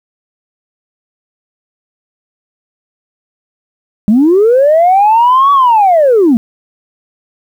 sine linear two-way sweep, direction up then down, 196 to 1143 to 213.4 Hz, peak -3 dBFS, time 4.08-6.37 s, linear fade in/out 0 ms, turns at 5.52 s, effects tanh soft clip ceiling -1 dBFS + 7-bit

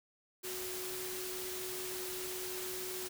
sine tone in noise, 369 Hz, F#4, 5 cents flat, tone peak -43 dBFS, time 0.43-3.09 s, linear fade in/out 20 ms, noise white, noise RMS -42 dBFS, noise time 0.43-3.09 s, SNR -4 dB, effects none

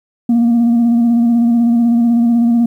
sine tone with vibrato, 235 Hz, A#3, 14 cents sharp, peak -6 dBFS, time 0.29-2.66 s, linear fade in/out 5 ms, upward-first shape square, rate 16 Hz, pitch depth 24 cents each way, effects tanh soft clip ceiling -7 dBFS + 8-bit

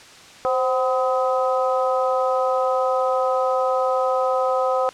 harmonic tone with a mistuned harmonic, 253.4 Hz, B3, 45 cents sharp, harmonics 2 / 3 / 4 / 5, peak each -20 / -24 / -28 / -25 dBFS, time 0.45-4.89 s, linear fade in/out 0 ms, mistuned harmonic 2, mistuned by +50 cents, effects white hiss -44 dBFS RMS until 4.93 s + low-pass 6000 Hz 12 dB/octave

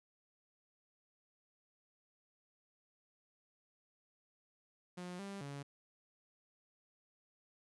sawtooth tone with pitch steps, 179 / 198.1 / 141.2 Hz, F3 / G3 / C#3, +43 / +18 / +32 cents, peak -40 dBFS, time 4.97-5.63 s, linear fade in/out 10 ms, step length 220 ms, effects resampled to 24000 Hz

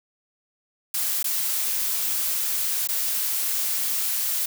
blue noise with dropouts, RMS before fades -25 dBFS, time 0.94-4.46 s, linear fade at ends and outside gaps 5 ms, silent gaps 1.229-1.242 / 2.874-2.887 s, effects none

